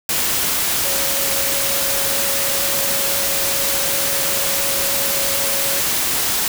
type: tone in noise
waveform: sine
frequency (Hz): 553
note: C#5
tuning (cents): -4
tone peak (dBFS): -28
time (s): 0.85-5.8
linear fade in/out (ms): 2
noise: white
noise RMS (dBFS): -19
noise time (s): 0.09-6.48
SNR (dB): -12
effects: none